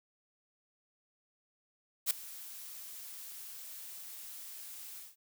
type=noise with ADSR envelope; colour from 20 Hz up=blue; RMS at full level=-27 dBFS; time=2.06-5.16 s; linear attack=46 ms; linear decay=5 ms; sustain=-20 dB; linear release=170 ms; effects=none